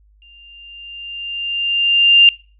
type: tone with exponential growth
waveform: sine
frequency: 2794 Hz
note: F7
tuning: in tune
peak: -4 dBFS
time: 0.22-2.29 s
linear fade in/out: 1 ms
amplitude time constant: 450 ms
effects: noise-tail reverb RT60 0.4 s tail -24 dB re dry + added 51 Hz sine -49 dBFS peak until 2.59 s